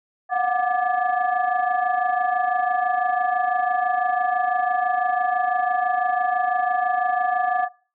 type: tone cluster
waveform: sine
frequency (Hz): 714 / 740 / 1184 / 1716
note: F5 / F#5 / D6 / A6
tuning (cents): +38 / 0 / +14 / -44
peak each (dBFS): -24 / -21 / -28 / -27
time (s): 0.29-7.69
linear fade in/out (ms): 50
effects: noise-tail reverb RT60 0.4 s tail -21 dB re dry + tanh soft clip ceiling -9 dBFS